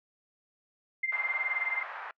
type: tone with tremolo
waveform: sine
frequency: 2093 Hz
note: C7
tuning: in tune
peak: -25 dBFS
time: 1.03-1.83 s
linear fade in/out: 5 ms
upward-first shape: triangle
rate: 19 Hz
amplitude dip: 90%
type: band-pass noise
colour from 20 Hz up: white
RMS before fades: -41 dBFS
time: 1.12-2.11 s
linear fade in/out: 2 ms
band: 710 to 1700 Hz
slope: 24 dB/octave
effects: noise-tail reverb RT60 0.1 s tail -26 dB re dry